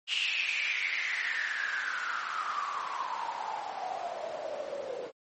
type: noise with band-pass filter sweep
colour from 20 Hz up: white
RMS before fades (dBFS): -34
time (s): 0.07-5.12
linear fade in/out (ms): 50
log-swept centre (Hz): 2900 to 480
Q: 9.5
effects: MP3 32 kbps